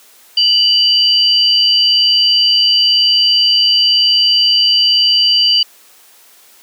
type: tone pair together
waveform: sine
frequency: 2960 / 4699 Hz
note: F#7 / D8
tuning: 0 / 0 cents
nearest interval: minor sixth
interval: 800 cents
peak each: -11 dBFS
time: 0.37-5.63 s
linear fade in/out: 5 ms
effects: white hiss -45 dBFS RMS until 6.62 s + high-pass 300 Hz 12 dB/octave